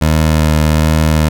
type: tone with vibrato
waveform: 20% pulse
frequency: 77.78 Hz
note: D#2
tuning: in tune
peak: -4 dBFS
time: 0.01-1.29 s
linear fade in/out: 10 ms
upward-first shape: sine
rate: 1.3 Hz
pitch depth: 17 cents each way
effects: none